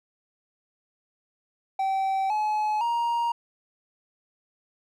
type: tone with pitch steps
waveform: triangle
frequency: 772 / 851.7 / 939.5 Hz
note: G5 / G#5 / A#5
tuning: -27 / +43 / +13 cents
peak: -21 dBFS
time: 1.79-3.32 s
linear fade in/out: 5 ms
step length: 510 ms
effects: none